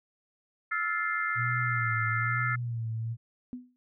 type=chord; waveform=sine; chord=F major seventh; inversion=third; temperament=just; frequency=1309.6 / 1396.9 / 1746.1 / 2095 Hz; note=E6 / F6 / A6 / C7; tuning=-12 / 0 / -14 / +2 cents; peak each=-33 dBFS; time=0.71-2.56 s; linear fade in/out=10 ms
type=tone with vibrato; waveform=sine; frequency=117.4 Hz; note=A#2; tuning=13 cents sharp; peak=-30 dBFS; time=1.35-3.17 s; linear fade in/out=50 ms; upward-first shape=sine; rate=1.1 Hz; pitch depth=81 cents each way
type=tone with exponential decay; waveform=sine; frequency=249 Hz; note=B3; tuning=14 cents sharp; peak=-32 dBFS; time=3.53-3.76 s; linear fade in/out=0 ms; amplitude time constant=49 ms
effects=none